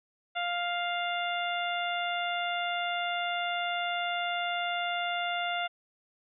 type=harmonic tone; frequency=700 Hz; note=F5; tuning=4 cents sharp; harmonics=1 / 2 / 3 / 4 / 5; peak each=-32 / -35 / -37 / -38 / -39 dBFS; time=0.35-5.68 s; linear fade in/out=20 ms; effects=none